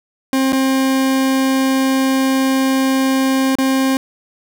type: tone with dropouts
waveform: 40% pulse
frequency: 265.8 Hz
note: C4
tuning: 27 cents sharp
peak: -12 dBFS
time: 0.33-3.97 s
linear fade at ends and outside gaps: 1 ms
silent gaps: 0.523-0.53 / 3.554-3.585 s
effects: none